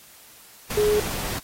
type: tone in noise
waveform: sine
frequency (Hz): 420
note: G#4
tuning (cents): +19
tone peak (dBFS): -17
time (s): 0.77-1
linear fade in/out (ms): 5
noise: pink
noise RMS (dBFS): -30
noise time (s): 0.7-1.39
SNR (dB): +10
effects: white hiss -49 dBFS RMS until 1.43 s + AAC 48 kbps